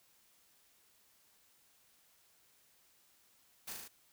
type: noise with echo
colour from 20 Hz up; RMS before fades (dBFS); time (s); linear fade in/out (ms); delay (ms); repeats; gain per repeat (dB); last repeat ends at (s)
white; -44; 3.67-3.73; 10; 38; 4; -2; 3.882
effects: white hiss -69 dBFS RMS until 4.12 s